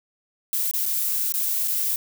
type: noise with dropouts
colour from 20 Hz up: violet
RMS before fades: -24 dBFS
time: 0.53-1.96 s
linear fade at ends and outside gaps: 1 ms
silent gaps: 0.712-0.737 / 0.857-0.862 / 1.322-1.339 / 1.677-1.681 s
effects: none